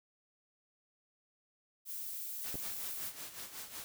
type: noise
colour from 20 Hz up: violet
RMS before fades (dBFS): -42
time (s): 1.85-3.13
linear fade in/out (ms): 50
type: noise with tremolo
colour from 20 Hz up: white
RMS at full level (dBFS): -44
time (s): 2.44-3.84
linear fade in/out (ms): 0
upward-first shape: sine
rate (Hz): 5.4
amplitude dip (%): 65
type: clicks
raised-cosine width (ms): 2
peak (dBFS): -31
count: 2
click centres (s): 2.544 / 2.555
effects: none